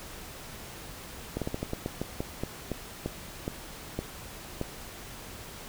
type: slowing click train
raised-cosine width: 2 ms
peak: -17 dBFS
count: 15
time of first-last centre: 1.37-4.613 s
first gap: 47 ms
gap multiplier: 1.22
effects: pink hiss -44 dBFS RMS until 5.68 s